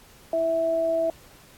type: tone pair together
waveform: sine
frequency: 329.6 / 656.2 Hz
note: E4 / E5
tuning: 0 / -8 cents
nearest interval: octave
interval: 1192 cents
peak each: -32 / -21 dBFS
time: 0.33-1.1 s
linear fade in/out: 2 ms
effects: pink hiss -52 dBFS RMS until 1.57 s + AAC 64 kbps